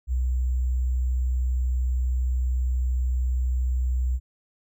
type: tone with sample-and-hold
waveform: sine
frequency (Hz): 62.8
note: B1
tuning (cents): +30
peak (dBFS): -21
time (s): 0.07-4.2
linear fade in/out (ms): 50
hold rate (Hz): 7350
effects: none